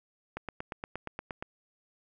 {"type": "click train", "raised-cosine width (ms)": 0.5, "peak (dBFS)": -21, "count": 10, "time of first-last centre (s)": [0.37, 1.425], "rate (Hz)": 8.53, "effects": []}